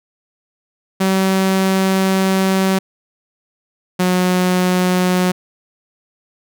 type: tone pair in turn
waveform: sawtooth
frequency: 190.7 / 182.11 Hz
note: G3 / F#3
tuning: -47 / -27 cents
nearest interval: minor second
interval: 80 cents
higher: first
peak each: -9 dBFS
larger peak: neither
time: 1-2.79 / 3.99-5.32 s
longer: first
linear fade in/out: 10 ms
effects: none